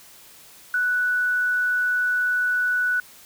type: tone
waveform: sine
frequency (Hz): 1481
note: F#6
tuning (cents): +1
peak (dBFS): -19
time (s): 0.74-3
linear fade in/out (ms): 2
effects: white hiss -48 dBFS RMS until 3.25 s